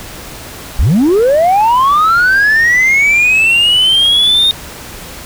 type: linear sweep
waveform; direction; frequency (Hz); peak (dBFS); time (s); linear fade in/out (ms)
sine; up; 41.2 to 3700; -4; 0.79-4.51; 0
effects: tanh soft clip ceiling -5 dBFS + pink hiss -29 dBFS RMS until 5.25 s